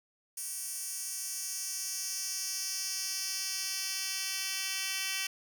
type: tone with high-pass filter sweep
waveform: 10% pulse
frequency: 383.8 Hz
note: G4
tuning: 37 cents flat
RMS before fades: -36 dBFS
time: 0.37-5.27 s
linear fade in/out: 5 ms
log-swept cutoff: 8500 to 3200 Hz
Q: 1.7
effects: none